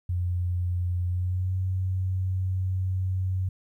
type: tone with pitch glide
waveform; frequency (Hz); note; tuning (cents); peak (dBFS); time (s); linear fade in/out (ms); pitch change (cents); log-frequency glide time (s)
sine; 89 to 93.32; F2 to F#2; +33 to +15; -24; 0.09-3.49; 5; +82; 1.07-1.55
effects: 11-bit